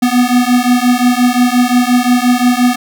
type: beating tone pair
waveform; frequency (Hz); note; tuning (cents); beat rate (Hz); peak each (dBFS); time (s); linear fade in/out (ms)
square; 243.9 / 249.6; B3 / B3; -21 / +19; 5.7; -12; 0.02-2.76; 10
effects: none